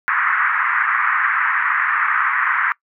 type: band-pass noise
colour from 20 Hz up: pink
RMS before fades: -18 dBFS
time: 0.08-2.72 s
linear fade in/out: 0 ms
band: 1100 to 2000 Hz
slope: 48 dB/octave
effects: noise-tail reverb RT60 0.1 s tail -22 dB re dry